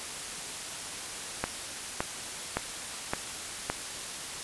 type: click train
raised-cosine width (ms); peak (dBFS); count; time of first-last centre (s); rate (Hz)
0.5; -12; 5; 1.44-3.7; 1.77
effects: white hiss -38 dBFS RMS until 4.43 s + resampled to 24000 Hz